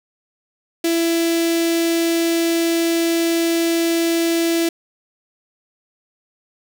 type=tone with notch filter; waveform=sawtooth; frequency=333.8 Hz; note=E4; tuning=22 cents sharp; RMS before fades=-18 dBFS; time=0.84-4.69 s; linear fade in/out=5 ms; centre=1100 Hz; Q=0.64; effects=7-bit